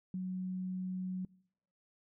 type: tone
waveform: sine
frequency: 185 Hz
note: F#3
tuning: in tune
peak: -35 dBFS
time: 0.14-1.25 s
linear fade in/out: 2 ms
effects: noise-tail reverb RT60 0.7 s tail -24 dB re dry